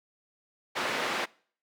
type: band-pass noise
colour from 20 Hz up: white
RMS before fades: -31 dBFS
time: 0.75-1.26 s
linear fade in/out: 20 ms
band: 260 to 2200 Hz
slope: 12 dB/octave
effects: noise-tail reverb RT60 0.5 s tail -24 dB re dry